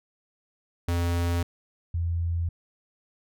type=tone pair in turn; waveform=square / sine; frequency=86.1 / 84.72 Hz; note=F2 / E2; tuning=-24 / +48 cents; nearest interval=unison; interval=28 cents; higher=first; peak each=-24 dBFS; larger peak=neither; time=0.88-1.43 / 1.94-2.49 s; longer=neither; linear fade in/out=5 ms; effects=none